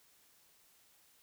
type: silence
effects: white hiss -67 dBFS RMS until 1.22 s